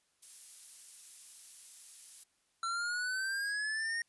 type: noise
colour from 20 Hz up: violet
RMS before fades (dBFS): -47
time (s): 0.22-2.24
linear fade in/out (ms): 10
type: exponential sweep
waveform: square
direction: up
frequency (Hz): 1346 to 1864.7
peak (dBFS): -34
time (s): 2.63-4.02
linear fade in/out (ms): 2
effects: white hiss -75 dBFS RMS until 4.08 s + resampled to 24000 Hz